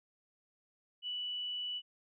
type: tone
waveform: sine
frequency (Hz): 2960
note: F#7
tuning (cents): 0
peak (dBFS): -36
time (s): 1.02-1.82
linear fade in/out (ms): 50
effects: none